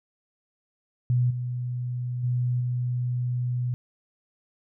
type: tone with level steps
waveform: sine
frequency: 123.5 Hz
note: B2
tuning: in tune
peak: -19 / -27 / -22 / -24 dBFS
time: 1.1-3.74 s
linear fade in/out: 0 ms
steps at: 1.3 / 2.23 / 2.6 s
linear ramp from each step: 10 ms
effects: none